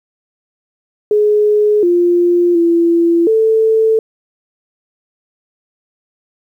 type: tone with pitch steps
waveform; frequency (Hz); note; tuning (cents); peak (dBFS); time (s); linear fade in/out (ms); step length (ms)
sine; 420.1 / 349.6 / 338.3 / 442.7; G#4 / F4 / E4 / A4; +20 / +2 / +45 / +11; -8; 1.11-3.99; 2; 720
effects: 8-bit